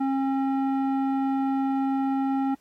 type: tone with low-pass filter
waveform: square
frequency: 270 Hz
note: C#4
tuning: 45 cents flat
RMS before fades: -25 dBFS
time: 0-2.55 s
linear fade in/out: 10 ms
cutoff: 970 Hz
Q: 1.4
effects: pink hiss -65 dBFS RMS until 2.6 s + AAC 48 kbps